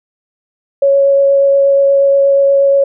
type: tone with vibrato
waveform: sine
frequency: 554.4 Hz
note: C#5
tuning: in tune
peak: -6 dBFS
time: 0.82-2.84 s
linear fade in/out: 5 ms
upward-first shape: triangle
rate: 8.4 Hz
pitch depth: 9 cents each way
effects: none